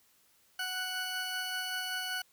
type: tone pair together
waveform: 20% pulse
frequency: 742.6 / 1480 Hz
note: F#5 / F#6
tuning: +6 / 0 cents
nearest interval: octave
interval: 1194 cents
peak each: -36 / -30 dBFS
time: 0.59-2.22 s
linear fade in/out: 5 ms
effects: white hiss -67 dBFS RMS until 2.32 s